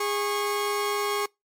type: tone pair together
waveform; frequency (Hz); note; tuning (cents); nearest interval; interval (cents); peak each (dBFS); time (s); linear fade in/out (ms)
sawtooth; 410.5 / 1096; G#4 / C#6; -20 / -20; octave + perfect fourth; 1700; -23 / -25; 0-1.26; 5
effects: noise-tail reverb RT60 0.2 s tail -26 dB re dry + MP3 64 kbps